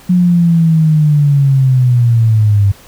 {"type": "linear sweep", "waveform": "sine", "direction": "down", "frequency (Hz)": [181.6, 98], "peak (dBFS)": -6, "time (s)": [0.09, 2.72], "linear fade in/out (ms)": 10, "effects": ["pink hiss -40 dBFS RMS until 2.87 s"]}